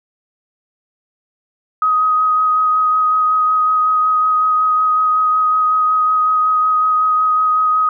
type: tone with vibrato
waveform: sine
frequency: 1257 Hz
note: D#6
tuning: 17 cents sharp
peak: -11 dBFS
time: 1.82-7.89 s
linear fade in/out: 2 ms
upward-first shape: sine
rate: 5.4 Hz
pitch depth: 12 cents each way
effects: none